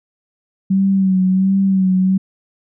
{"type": "tone with vibrato", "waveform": "sine", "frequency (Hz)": 190.3, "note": "F#3", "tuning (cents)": 49, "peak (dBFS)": -11, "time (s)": [0.7, 2.18], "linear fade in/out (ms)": 10, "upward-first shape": "sine", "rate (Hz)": 1.4, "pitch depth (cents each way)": 42, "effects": []}